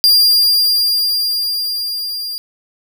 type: tone with level ramp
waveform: 45% pulse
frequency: 4797 Hz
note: D8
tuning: 36 cents sharp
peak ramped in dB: -6 to -21 dBFS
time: 0.04-2.38 s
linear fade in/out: 0 ms
effects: none